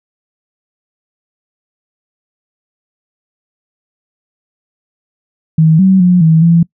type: tone with pitch steps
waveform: sine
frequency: 159.2 / 190 / 179.2 / 160.8 / 168.2 Hz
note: D#3 / F#3 / F3 / E3 / E3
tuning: +40 / +46 / +45 / -43 / +35 cents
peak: -4 dBFS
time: 5.58-6.63 s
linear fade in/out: 5 ms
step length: 210 ms
effects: noise-tail reverb RT60 0.1 s tail -24 dB re dry